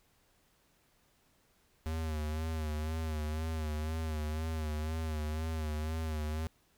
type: tone with vibrato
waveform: square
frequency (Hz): 78.2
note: D#2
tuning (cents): +9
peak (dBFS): -34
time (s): 1.86-6.47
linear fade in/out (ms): 0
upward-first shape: sine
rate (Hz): 2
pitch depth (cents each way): 53
effects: pink hiss -70 dBFS RMS until 6.77 s